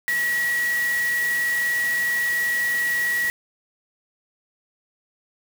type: tone in noise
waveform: sine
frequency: 1921 Hz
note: B6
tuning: 48 cents flat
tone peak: -20 dBFS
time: 0.08-3.3 s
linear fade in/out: 0 ms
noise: white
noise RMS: -33 dBFS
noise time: 0.08-3.3 s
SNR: +10 dB
effects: none